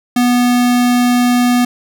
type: tone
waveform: square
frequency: 245 Hz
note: B3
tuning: 14 cents flat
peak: -10 dBFS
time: 0.16-1.65 s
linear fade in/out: 5 ms
effects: none